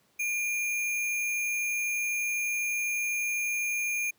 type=tone with sample-and-hold; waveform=sine; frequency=2404 Hz; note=D7; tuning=40 cents sharp; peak=-27 dBFS; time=0.19-4.11 s; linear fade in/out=10 ms; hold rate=8820 Hz; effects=pink hiss -67 dBFS RMS until 4.18 s + high-pass 150 Hz 12 dB/octave